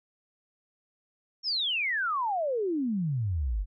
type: exponential sweep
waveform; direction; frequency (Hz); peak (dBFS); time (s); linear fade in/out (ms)
sine; down; 5540 to 43.65; -26; 1.43-3.66; 50
effects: none